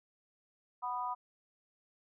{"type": "harmonic tone", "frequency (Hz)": 247, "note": "B3", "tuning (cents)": 0, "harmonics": [3, 4, 5], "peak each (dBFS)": [-41, -36, -41], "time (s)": [0.82, 1.15], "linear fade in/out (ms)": 20, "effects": []}